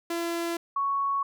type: tone pair in turn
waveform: sawtooth / sine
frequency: 338.6 / 1111 Hz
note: E4 / C#6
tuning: +46 / +4 cents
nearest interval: octave + major sixth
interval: 2058 cents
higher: second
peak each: -24 / -24 dBFS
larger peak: neither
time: 0.1-0.57 / 0.76-1.23 s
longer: neither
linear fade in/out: 5 ms
effects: none